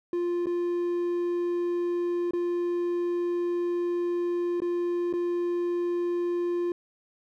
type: tone with dropouts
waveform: triangle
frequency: 349.2 Hz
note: F4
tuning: in tune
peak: -23 dBFS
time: 0.13-6.72 s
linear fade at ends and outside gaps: 2 ms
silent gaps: 0.459-0.468 / 2.309-2.334 / 4.603-4.619 / 5.128-5.136 s
effects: none